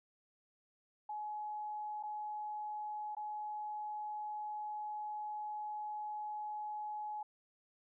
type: tone with dropouts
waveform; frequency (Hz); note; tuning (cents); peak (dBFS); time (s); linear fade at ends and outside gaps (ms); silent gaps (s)
sine; 845; G#5; +30; -39; 1.09-7.23; 5; 2.028-2.034 / 3.15-3.167
effects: none